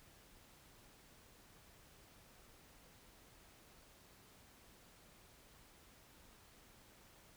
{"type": "silence", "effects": ["pink hiss -64 dBFS RMS until 7.36 s"]}